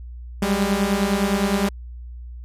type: beating tone pair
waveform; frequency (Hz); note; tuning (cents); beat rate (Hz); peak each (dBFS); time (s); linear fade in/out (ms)
sawtooth; 193.7 / 203.5; G3 / G#3; -20 / -35; 9.8; -18 / -17; 0.42-1.69; 5
effects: added 60 Hz sine -33 dBFS peak until 2.44 s + resampled to 32000 Hz